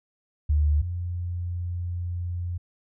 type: tone pair in turn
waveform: sine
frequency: 74.7 / 87.83 Hz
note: D2 / F2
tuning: +30 / +10 cents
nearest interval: minor third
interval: 280 cents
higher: second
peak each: -18 / -27 dBFS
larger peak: first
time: 0.49-0.82 / 0.82-2.58 s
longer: second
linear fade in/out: 10 ms
effects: none